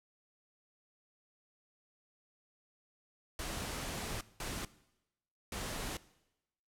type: noise bursts at uneven times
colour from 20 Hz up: pink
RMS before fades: -40 dBFS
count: 3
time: 3.39-4.21 / 4.4-4.65 / 5.52-5.97 s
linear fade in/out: 2 ms
effects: noise-tail reverb RT60 0.9 s tail -19 dB re dry + low-pass 12000 Hz 12 dB/octave